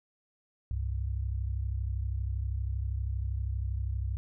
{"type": "tone pair together", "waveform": "sine", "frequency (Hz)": [65.41, 98], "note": ["C2", "G2"], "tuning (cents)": [0, 0], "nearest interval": "perfect fifth", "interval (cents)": 700, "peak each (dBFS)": [-31, -34], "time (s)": [0.71, 4.17], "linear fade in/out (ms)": 0, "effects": []}